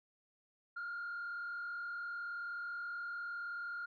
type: tone with frequency modulation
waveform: sine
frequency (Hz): 1407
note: F6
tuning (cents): +12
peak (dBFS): -38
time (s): 0.76-3.86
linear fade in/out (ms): 10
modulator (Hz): 39.1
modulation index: 0.69
effects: tanh soft clip ceiling -37 dBFS